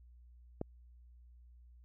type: click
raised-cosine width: 2 ms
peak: -23 dBFS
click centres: 0.614 s
effects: added 60 Hz sine -56 dBFS peak until 1.84 s